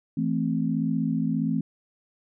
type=chord; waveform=sine; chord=A minor; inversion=second; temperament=equal; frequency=164.81 / 220 / 261.6 Hz; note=E3 / A3 / C4; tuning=0 / 0 / 0 cents; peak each=-27 dBFS; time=0.17-1.61 s; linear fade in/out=5 ms; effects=none